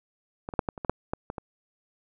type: clicks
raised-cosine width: 1 ms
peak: -20 / -21 / -8 / -14 / -25 / -18 / -8 / -14 / -19 / -20 dBFS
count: 10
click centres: 0.489 / 0.538 / 0.592 / 0.688 / 0.778 / 0.848 / 0.896 / 1.135 / 1.301 / 1.382 s
effects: none